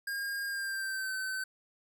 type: tone with pitch glide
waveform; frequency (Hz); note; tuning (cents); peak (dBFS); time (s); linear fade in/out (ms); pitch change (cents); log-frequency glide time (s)
square; 1617 to 1531.5; G#6 to G6; -47 to -41; -34; 0.07-1.44; 5; -94; 0.47-1.13
effects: none